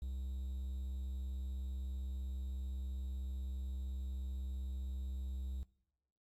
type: tone with quantisation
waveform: triangle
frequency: 65.41 Hz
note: C2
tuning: in tune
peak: -37 dBFS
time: 0.02-5.63 s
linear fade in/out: 0 ms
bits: 11
effects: noise-tail reverb RT60 0.8 s tail -21 dB re dry + AAC 64 kbps